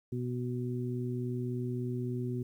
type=harmonic tone; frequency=123.47 Hz; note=B2; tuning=in tune; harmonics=1 / 2 / 3; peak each=-34 / -37 / -39 dBFS; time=0.12-2.43 s; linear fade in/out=5 ms; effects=11-bit